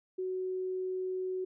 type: tone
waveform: sine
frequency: 371.8 Hz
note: F#4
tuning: 8 cents sharp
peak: -32 dBFS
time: 0.18-1.45 s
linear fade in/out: 10 ms
effects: none